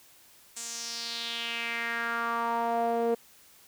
sawtooth tone with band-pass filter sweep, 233 Hz, A#3, 1 cent flat, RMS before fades -31 dBFS, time 0.56-3.15 s, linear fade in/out 10 ms, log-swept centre 7700 to 490 Hz, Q 3.5, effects white hiss -57 dBFS RMS until 3.67 s

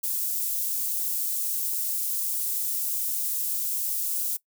white high-pass noise, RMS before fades -28 dBFS, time 0.03-4.37 s, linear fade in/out 10 ms, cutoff 9700 Hz, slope 12 dB/octave, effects noise-tail reverb RT60 0.1 s tail -20 dB re dry

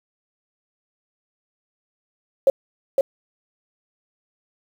sine tone with echo, 542 Hz, C#5, 39 cents flat, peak -10 dBFS, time 2.47-2.5 s, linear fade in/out 2 ms, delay 510 ms, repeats 1, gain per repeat -3 dB, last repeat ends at 3.01 s, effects 7-bit

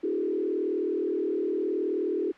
sine tone with frequency modulation, 370 Hz, F#4, in tune, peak -25 dBFS, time 0.03-2.32 s, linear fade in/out 10 ms, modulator 39.2 Hz, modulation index 1.5, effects white hiss -52 dBFS RMS until 2.37 s + low-pass 2000 Hz 12 dB/octave

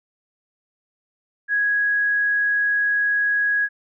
sine tone, 1661.2 Hz, G#6, in tune, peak -17 dBFS, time 1.48-3.69 s, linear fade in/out 50 ms, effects none

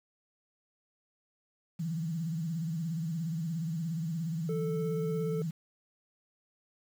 sine tone with vibrato, 163.6 Hz, E3, 13 cents flat, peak -31 dBFS, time 1.79-5.51 s, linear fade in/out 10 ms, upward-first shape sine, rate 17 Hz, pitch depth 110 cents each way
triangle tone, 440 Hz, A4, in tune, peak -31 dBFS, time 4.49-5.42 s, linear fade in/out 2 ms
effects 9-bit

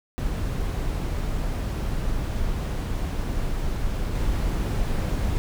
brown noise with level steps, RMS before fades -26 / -24 dBFS, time 0.18-5.38 s, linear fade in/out 0 ms, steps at 4.15 s, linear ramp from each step 5 ms, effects none

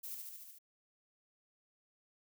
violet noise with echo, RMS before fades -45 dBFS, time 0.03-0.15 s, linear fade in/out 10 ms, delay 73 ms, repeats 6, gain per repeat -2 dB, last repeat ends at 0.588 s, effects none

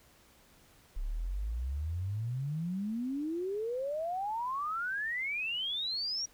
sine exponential sweep, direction up, 32.7 to 5760 Hz, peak -32 dBFS, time 0.96-6.26 s, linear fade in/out 10 ms, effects pink hiss -62 dBFS RMS until 6.33 s

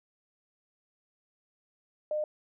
sine tone, 607 Hz, D#5, 43 cents flat, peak -28 dBFS, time 2.11-2.24 s, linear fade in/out 2 ms, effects none

